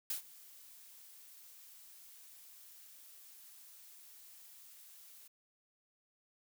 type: noise with ADSR envelope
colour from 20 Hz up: blue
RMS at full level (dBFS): -36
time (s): 0.1-5.28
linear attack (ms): 3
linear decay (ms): 110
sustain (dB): -21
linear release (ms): 8
effects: none